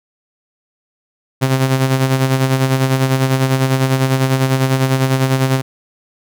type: tone with tremolo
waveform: sawtooth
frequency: 132.2 Hz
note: C3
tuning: 18 cents sharp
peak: -6 dBFS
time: 1.41-5.62 s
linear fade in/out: 20 ms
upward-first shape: sine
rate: 10 Hz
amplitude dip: 55%
effects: none